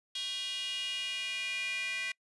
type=tone with high-pass filter sweep; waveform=square; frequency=220 Hz; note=A3; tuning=in tune; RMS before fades=-36 dBFS; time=0.15-2.12 s; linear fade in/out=5 ms; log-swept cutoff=3300 to 2200 Hz; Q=6.3; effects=noise-tail reverb RT60 0.1 s tail -26 dB re dry + resampled to 24000 Hz